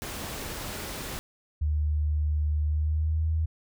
pink noise, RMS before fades -36 dBFS, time 0.02-1.19 s, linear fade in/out 0 ms
sine tone with pitch glide, 75.4 to 79.65 Hz, D2 to D#2, +46 to +41 cents, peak -23 dBFS, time 1.61-3.46 s, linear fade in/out 10 ms, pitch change +95 cents, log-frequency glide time 2.65-3.28 s
effects none

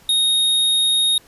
square tone, 3729 Hz, A#7, in tune, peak -15 dBFS, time 0.09-1.18 s, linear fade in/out 2 ms, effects pink hiss -50 dBFS RMS until 1.27 s + resampled to 32000 Hz

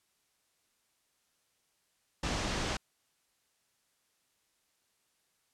pink low-pass noise, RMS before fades -34 dBFS, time 2.23-2.77 s, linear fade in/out 5 ms, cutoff 7200 Hz, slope 24 dB/octave, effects white hiss -75 dBFS RMS until 5.53 s + low-pass 11000 Hz 12 dB/octave

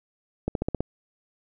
accelerating click train, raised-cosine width 2 ms, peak -12 dBFS, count 6, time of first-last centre 0.48-0.806 s, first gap 72 ms, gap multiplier 0.95, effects none

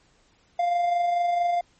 triangle tone with amplitude modulation, 698.5 Hz, F5, in tune, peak -17 dBFS, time 0.59-1.61 s, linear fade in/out 5 ms, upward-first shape sine, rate 24.5 Hz, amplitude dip 35%, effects pink hiss -62 dBFS RMS until 1.79 s + MP3 32 kbps

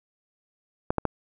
clicks, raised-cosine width 1 ms, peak -9 dBFS, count 3, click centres 0.905 / 0.983 / 1.053 s, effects none

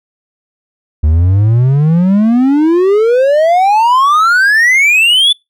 triangle exponential sweep, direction up, 73.42 to 3520 Hz, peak -4 dBFS, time 1.03-5.33 s, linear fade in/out 10 ms, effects noise-tail reverb RT60 0.2 s tail -25 dB re dry

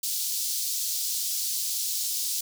pink high-pass noise, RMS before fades -29 dBFS, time 0.03-2.41 s, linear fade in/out 5 ms, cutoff 4400 Hz, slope 24 dB/octave, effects none

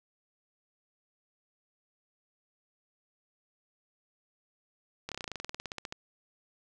slowing click train, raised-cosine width 0.2 ms, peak -20 dBFS, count 19, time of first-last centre 5.09-5.924 s, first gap 27 ms, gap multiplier 1.06, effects none

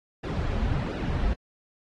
brown noise with flanger, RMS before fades -27 dBFS, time 0.23-1.34 s, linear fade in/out 10 ms, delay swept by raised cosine 0.9 to 6.7 ms, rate 1.4 Hz, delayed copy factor -0.85, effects low-pass 4000 Hz 12 dB/octave + AAC 32 kbps

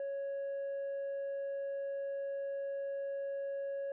sine tone, 554.4 Hz, C#5, in tune, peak -33 dBFS, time 0-3.92 s, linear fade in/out 2 ms, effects tanh soft clip ceiling -35 dBFS

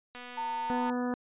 click train, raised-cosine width 0.3 ms, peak -29 dBFS, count 185, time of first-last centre 0.15-0.898 s, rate 246 Hz
sine tone, 909 Hz, A#5, 44 cents flat, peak -31 dBFS, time 0.37-0.91 s, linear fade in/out 10 ms
harmonic tone, 246.9 Hz, B3, in tune, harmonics 1 / 2 / 3 / 4 / 5 / 6 / 7, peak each -30 / -36 / -40 / -42 / -44 / -46 / -47 dBFS, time 0.7-1.14 s, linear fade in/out 0 ms
effects resampled to 8000 Hz

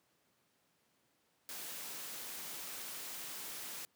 white noise, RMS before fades -45 dBFS, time 1.49-3.85 s, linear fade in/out 0 ms, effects pink hiss -75 dBFS RMS until 3.95 s + high-pass 150 Hz 12 dB/octave

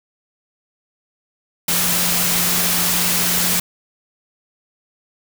sine tone in noise, 176.7 Hz, F3, 21 cents sharp, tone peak -27 dBFS, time 1.68-3.6 s, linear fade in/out 5 ms, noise white, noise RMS -18 dBFS, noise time 1.68-3.6 s, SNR -12 dB, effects none

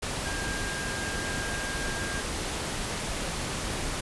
sine tone in noise, 1610 Hz, G6, 46 cents sharp, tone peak -35 dBFS, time 0.25-2.21 s, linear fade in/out 10 ms, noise pink, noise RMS -32 dBFS, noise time 0.02-4.01 s, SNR -6 dB, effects resampled to 24000 Hz

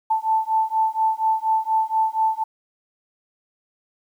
sine beating tone pair, 880 / 884.2 Hz, A5 / A5, 0 / +8 cents, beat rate 4.2 Hz, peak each -21 dBFS, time 0.1-2.44 s, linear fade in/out 10 ms, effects 9-bit

